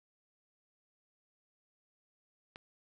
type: click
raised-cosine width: 0.3 ms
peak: -30 dBFS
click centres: 2.559 s
effects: none